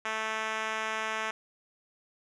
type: tone with band-pass filter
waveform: 5% pulse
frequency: 219.2 Hz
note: A3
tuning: 6 cents flat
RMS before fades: -33 dBFS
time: 0.05-1.31 s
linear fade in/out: 5 ms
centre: 1500 Hz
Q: 0.53
effects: resampled to 24000 Hz